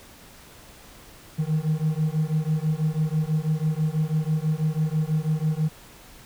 triangle beating tone pair, 152.9 / 159 Hz, D#3 / D#3, -30 / +38 cents, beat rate 6.1 Hz, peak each -22 dBFS, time 1.38-5.69 s, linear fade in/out 20 ms, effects tanh soft clip ceiling -12 dBFS + pink hiss -48 dBFS RMS until 6.25 s

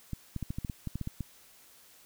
clicks, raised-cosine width 5 ms, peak -22 dBFS, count 12, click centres 0.133 / 0.363 / 0.427 / 0.505 / 0.585 / 0.648 / 0.698 / 0.873 / 0.956 / 1.013 / 1.074 / 1.207 s, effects white hiss -58 dBFS RMS until 2.05 s

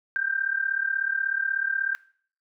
sine tone with amplitude modulation, 1575 Hz, G6, 8 cents sharp, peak -20 dBFS, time 0.16-1.95 s, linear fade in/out 0 ms, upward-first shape sine, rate 36.4 Hz, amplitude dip 85%, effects noise-tail reverb RT60 0.5 s tail -20 dB re dry

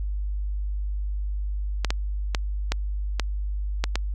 clicks, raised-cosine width 0.2 ms, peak -7 dBFS, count 7, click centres 1.847 / 1.905 / 2.348 / 2.72 / 3.197 / 3.84 / 3.956 s, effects added 50 Hz sine -25 dBFS peak until 4.14 s

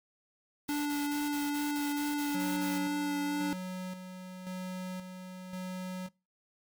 white noise bursts, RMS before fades -44 dBFS, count 10, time 0.68-2.786 s, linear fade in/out 10 ms, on 180 ms, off 34 ms
square tone with vibrato, 291.1 Hz, D4, 15 cents flat, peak -31 dBFS, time 0.69-3.53 s, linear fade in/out 0 ms, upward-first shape sine, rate 2.3 Hz, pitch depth 10 cents each way
square tone with tremolo, 184.4 Hz, F#3, 6 cents flat, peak -37 dBFS, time 2.34-6.09 s, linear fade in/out 10 ms, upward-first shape square, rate 0.94 Hz, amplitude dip 50%
effects noise-tail reverb RT60 0.3 s tail -24 dB re dry

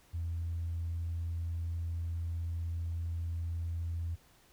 sine tone, 84 Hz, E2, 33 cents sharp, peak -32 dBFS, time 0.13-4.16 s, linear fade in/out 20 ms, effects tanh soft clip ceiling -29 dBFS + pink hiss -64 dBFS RMS until 4.52 s

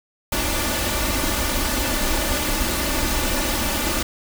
pink noise with comb filter, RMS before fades -22 dBFS, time 0.32-4.03 s, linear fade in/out 5 ms, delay 3.4 ms, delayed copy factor +0.7, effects none

